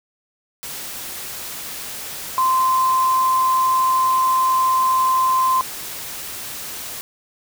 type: tone in noise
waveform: sine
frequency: 1039 Hz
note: C6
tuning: 12 cents flat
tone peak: -14 dBFS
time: 2.38-5.61 s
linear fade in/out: 0 ms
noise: white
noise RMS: -31 dBFS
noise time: 0.63-7.01 s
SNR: +14 dB
effects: none